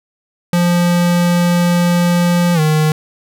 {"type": "tone with pitch glide", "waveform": "square", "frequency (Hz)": [174.61, 154.66], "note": ["F3", "D#3"], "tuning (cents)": [0, -10], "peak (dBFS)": -11, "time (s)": [0.53, 2.92], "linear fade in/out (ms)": 2, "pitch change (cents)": -210, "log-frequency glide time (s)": [2.54, 2.6], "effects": []}